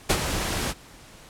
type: noise with ADSR envelope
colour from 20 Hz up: pink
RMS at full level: -18 dBFS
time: 0.09-0.74 s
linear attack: 14 ms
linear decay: 55 ms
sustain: -9 dB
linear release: 42 ms
effects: pink hiss -48 dBFS RMS until 1.29 s + low-pass 11000 Hz 12 dB/octave